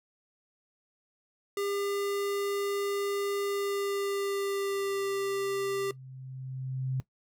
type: tone with pitch glide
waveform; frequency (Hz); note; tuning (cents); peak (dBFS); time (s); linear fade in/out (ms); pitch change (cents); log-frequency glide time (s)
square; 401.8 to 394.4; G4 to G4; +43 to +11; -30; 1.57-5.91; 2; -32; 3.44-5.05
type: tone with exponential growth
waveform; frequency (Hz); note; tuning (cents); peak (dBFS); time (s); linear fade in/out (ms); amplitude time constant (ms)
sine; 130.81; C3; 0; -27; 4.7-7; 0; 500
effects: noise-tail reverb RT60 0.1 s tail -17 dB re dry